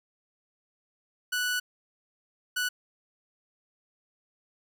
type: tone bursts at uneven times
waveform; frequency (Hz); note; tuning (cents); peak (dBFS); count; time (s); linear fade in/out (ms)
sawtooth; 1480; F#6; 0; -23; 2; 1.32-1.6 / 2.56-2.69; 10
effects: none